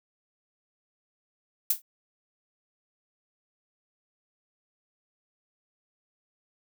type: noise with exponential decay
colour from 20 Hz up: violet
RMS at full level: -19 dBFS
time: 1.7-1.82 s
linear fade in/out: 5 ms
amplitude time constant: 24 ms
effects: none